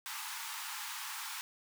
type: high-pass noise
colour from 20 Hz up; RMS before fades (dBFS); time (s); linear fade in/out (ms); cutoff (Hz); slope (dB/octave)
pink; -42; 0.06-1.41; 0; 830; 96
effects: none